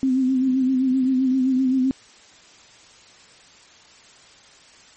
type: tone with vibrato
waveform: sine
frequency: 260.2 Hz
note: C4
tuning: 9 cents flat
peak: -16 dBFS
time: 0.03-1.91 s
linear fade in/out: 0 ms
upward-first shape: sine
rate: 7.7 Hz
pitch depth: 47 cents each way
effects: white hiss -49 dBFS RMS until 4.96 s + MP3 32 kbps